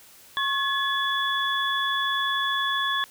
sine tone cluster, 1091 / 1704 / 3421 Hz, C#6 / G#6 / A7, -28 / +44 / -49 cents, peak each -27 dBFS, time 0.37-3.04 s, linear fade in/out 0 ms, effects white hiss -51 dBFS RMS until 3.1 s

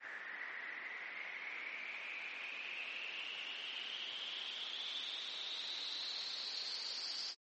white noise with low-pass filter sweep, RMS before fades -45 dBFS, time 0-7.35 s, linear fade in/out 50 ms, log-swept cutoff 1800 to 4800 Hz, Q 8.8, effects high-pass 300 Hz 12 dB/octave + MP3 32 kbps

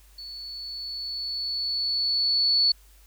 sine tone with level ramp, 4435 Hz, C#8, in tune, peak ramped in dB -37 to -17 dBFS, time 0.18-2.72 s, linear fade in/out 5 ms, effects added 50 Hz sine -52 dBFS peak until 3.06 s + white hiss -59 dBFS RMS until 3.06 s

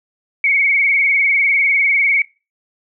sine tone with vibrato, 2220 Hz, C#7, 2 cents sharp, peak -11 dBFS, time 0.44-2.22 s, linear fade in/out 2 ms, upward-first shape sine, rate 20 Hz, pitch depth 67 cents each way, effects noise-tail reverb RT60 0.3 s tail -23 dB re dry

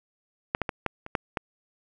clicks, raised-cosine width 0.5 ms, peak -8 / -11 / -13 / -10 / -23 / -9 / -12 dBFS, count 7, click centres 0.549 / 0.617 / 0.692 / 0.863 / 1.064 / 1.152 / 1.372 s, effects none

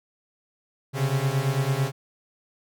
45% pulse beating tone pair, 130.81 / 139.81 Hz, C3 / C#3, 0 / +15 cents, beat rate 9 Hz, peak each -25 dBFS, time 0.93-1.92 s, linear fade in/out 50 ms, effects none

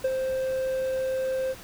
triangle tone with ADSR envelope, 523.3 Hz, C5, in tune, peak -18 dBFS, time 0.04-1.55 s, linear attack 7 ms, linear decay 40 ms, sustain -5 dB, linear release 42 ms, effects pink hiss -45 dBFS RMS until 1.63 s

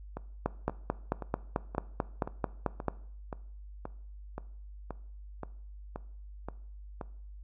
two click trains, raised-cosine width 1 ms, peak -23 / -14 dBFS, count 14 / 12, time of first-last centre 0.17-7.012 / 0.46-2.883 s, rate 1.9 / 4.54 Hz, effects noise-tail reverb RT60 0.6 s tail -19 dB re dry + added 50 Hz sine -44 dBFS peak until 7.43 s

